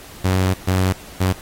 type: tone bursts at uneven times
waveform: sawtooth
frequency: 93.4 Hz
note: F#2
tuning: 17 cents sharp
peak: -11 dBFS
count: 3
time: 0.24-0.54 / 0.67-0.93 / 1.2-1.33 s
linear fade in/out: 10 ms
effects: pink hiss -40 dBFS RMS until 1.41 s + AAC 48 kbps